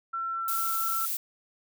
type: tone with pitch glide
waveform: sine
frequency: 1351 to 1338.6 Hz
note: E6 to E6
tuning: +42 to +26 cents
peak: -29 dBFS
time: 0.13-1.06 s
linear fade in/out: 10 ms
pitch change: -16 cents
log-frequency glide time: 0.23-0.76 s
type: noise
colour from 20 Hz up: violet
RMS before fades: -31 dBFS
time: 0.48-1.17 s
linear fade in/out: 2 ms
effects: none